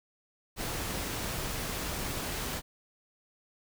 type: noise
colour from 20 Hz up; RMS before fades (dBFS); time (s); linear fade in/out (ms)
pink; -35; 0.56-2.62; 50
effects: none